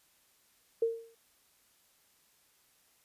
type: tone with exponential decay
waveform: sine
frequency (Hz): 457.5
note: A#4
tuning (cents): -32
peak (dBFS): -23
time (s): 0.82-1.15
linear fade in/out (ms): 5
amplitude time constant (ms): 70
effects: white hiss -68 dBFS RMS until 3.04 s + resampled to 32000 Hz